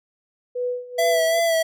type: tone with tremolo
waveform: sine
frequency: 493.9 Hz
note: B4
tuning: in tune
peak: -21 dBFS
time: 0.55-1.4 s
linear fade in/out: 10 ms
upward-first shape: sine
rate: 2.3 Hz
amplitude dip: 85%
type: tone with vibrato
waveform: square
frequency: 662 Hz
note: E5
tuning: 7 cents sharp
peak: -18 dBFS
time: 0.98-1.63 s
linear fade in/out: 10 ms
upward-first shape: sine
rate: 2.9 Hz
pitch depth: 33 cents each way
effects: none